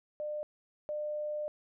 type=tone pair in turn; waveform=sine; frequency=600 / 600 Hz; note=D5 / D5; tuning=+37 / +37 cents; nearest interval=unison; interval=0 cents; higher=neither; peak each=-34 / -33 dBFS; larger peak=second; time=0.2-0.43 / 0.89-1.48 s; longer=second; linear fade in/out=0 ms; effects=none